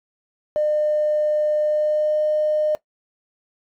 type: tone with pitch glide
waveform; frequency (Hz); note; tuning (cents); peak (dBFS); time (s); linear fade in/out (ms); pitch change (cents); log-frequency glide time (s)
triangle; 604 to 609.3; D5 to D#5; +48 to -36; -13; 0.56-2.75; 0; +16; 1.62-2.22
effects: noise-tail reverb RT60 0.1 s tail -20 dB re dry + tanh soft clip ceiling -15 dBFS